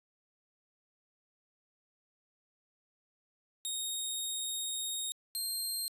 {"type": "tone pair in turn", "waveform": "15% pulse", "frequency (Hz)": [3729, 4186], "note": ["A#7", "C8"], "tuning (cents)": [0, 0], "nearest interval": "major second", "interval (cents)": 200, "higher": "second", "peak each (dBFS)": -27, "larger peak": "neither", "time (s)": [[3.65, 5.12], [5.35, 5.88]], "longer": "first", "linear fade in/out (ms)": 0, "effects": ["resampled to 32000 Hz"]}